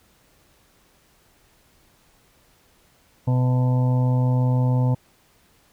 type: harmonic tone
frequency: 126.1 Hz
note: B2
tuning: 36 cents sharp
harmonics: 1 / 2 / 4 / 5 / 6 / 7 / 8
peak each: -17 / -27 / -32 / -37 / -44 / -34 / -44 dBFS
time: 3.27-4.95 s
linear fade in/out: 10 ms
effects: pink hiss -59 dBFS RMS until 5.72 s